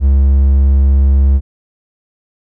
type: tone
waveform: triangle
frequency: 68.3 Hz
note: C#2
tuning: 25 cents flat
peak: -4 dBFS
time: 0-1.41 s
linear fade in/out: 50 ms
effects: none